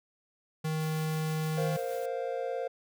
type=tone; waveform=square; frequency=156.9 Hz; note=D#3; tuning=15 cents sharp; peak=-30 dBFS; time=0.64-1.77 s; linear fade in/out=10 ms
type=noise with tremolo; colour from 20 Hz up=white; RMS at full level=-49 dBFS; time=0.8-2.06 s; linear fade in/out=5 ms; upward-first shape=sine; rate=6.4 Hz; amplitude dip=30%
type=chord; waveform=triangle; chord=Bb suspended second; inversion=none; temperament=just; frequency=466.2 / 524.4 / 699.2 Hz; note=Bb4 / C5 / F5; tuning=0 / +4 / +2 cents; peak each=-34 / -32 / -36 dBFS; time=1.57-2.68 s; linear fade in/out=10 ms
effects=none